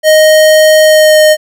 square tone with pitch glide, 622.3 to 616.2 Hz, D#5 to D#5, 0 to -17 cents, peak -3 dBFS, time 0.03-1.37 s, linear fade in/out 50 ms, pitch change -17 cents, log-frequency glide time 0.83-1.21 s, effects none

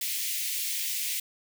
white high-pass noise, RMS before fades -31 dBFS, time 0.01-1.2 s, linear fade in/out 5 ms, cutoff 2000 Hz, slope 48 dB/octave, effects none

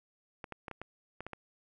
clicks, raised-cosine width 0.5 ms, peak -26 dBFS, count 8, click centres 0.442 / 0.523 / 0.682 / 0.713 / 0.816 / 1.206 / 1.266 / 1.333 s, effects none

